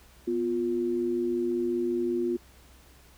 sine tone pair together, 246.5 / 351.9 Hz, B3 / F4, -3 / +13 cents, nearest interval tritone, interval 616 cents, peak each -31 / -26 dBFS, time 0.27-2.37 s, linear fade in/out 10 ms, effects added 64 Hz sine -56 dBFS peak until 3.17 s + pink hiss -57 dBFS RMS until 3.17 s

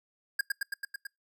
square tone with echo, 1623 Hz, G#6, 40 cents flat, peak -25 dBFS, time 0.39-0.41 s, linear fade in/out 5 ms, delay 110 ms, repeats 6, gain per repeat -2 dB, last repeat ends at 1.07 s, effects noise-tail reverb RT60 0.2 s tail -25 dB re dry

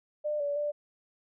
sine tone with pitch steps, 599 / 575 / 589 Hz, D5 / D5 / D5, +34 / -37 / +5 cents, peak -28 dBFS, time 0.24-0.72 s, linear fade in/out 20 ms, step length 160 ms, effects none

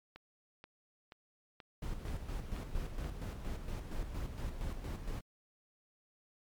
click train, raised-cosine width 0.3 ms, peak -34 dBFS, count 7, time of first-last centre 0.16-3.045 s, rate 2.08 Hz
brown noise with tremolo, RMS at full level -38 dBFS, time 1.82-5.21 s, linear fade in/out 5 ms, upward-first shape square, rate 4.3 Hz, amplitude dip 50%
effects MP3 96 kbps

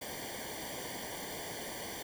pink noise with comb filter, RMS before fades -42 dBFS, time 0.01-2.03 s, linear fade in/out 10 ms, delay 0.76 ms, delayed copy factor -1, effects none

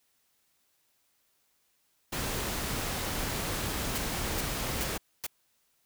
pink noise, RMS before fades -33 dBFS, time 2.12-4.98 s, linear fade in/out 10 ms
white noise bursts, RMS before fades -34 dBFS, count 4, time 3.95-5.266 s, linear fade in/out 2 ms, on 29 ms, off 400 ms
effects white hiss -72 dBFS RMS until 5.85 s

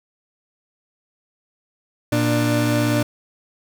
30% pulse tone pair together, 117.7 / 296.6 Hz, A#2 / D4, +17 / +17 cents, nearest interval octave + major third, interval 1600 cents, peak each -17 dBFS, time 2.12-3.03 s, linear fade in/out 5 ms, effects none

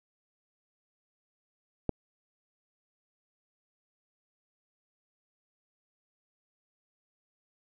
click, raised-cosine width 2 ms, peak -14 dBFS, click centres 1.893 s, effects none

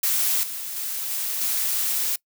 blue noise with level steps, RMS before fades -22 / -32 / -29 / -27 / -24 dBFS, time 0.03-2.16 s, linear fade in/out 5 ms, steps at 0.43 / 0.76 / 1.1 / 1.41 s, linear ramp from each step 5 ms, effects noise-tail reverb RT60 0.1 s tail -23 dB re dry

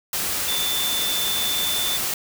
sine tone in noise, 3534 Hz, A7, 7 cents sharp, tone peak -24 dBFS, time 0.48-1.97 s, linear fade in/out 2 ms, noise white, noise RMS -25 dBFS, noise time 0.13-2.14 s, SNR -2 dB, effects none

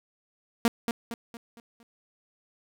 sawtooth tone with echo, 233.1 Hz, A#3, in tune, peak -15 dBFS, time 0.65-0.68 s, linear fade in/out 0 ms, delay 230 ms, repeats 5, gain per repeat -7 dB, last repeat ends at 1.83 s, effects none

